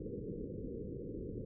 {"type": "low-pass noise", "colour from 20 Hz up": "white", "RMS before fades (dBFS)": -43, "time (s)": [0, 1.45], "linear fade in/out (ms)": 5, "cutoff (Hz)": 500, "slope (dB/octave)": 96, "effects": []}